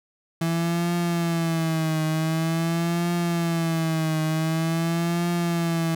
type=tone with vibrato; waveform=35% pulse; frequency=164.81 Hz; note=E3; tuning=in tune; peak=-20 dBFS; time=0.41-5.95 s; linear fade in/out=5 ms; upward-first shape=triangle; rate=0.46 Hz; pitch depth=89 cents each way; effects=none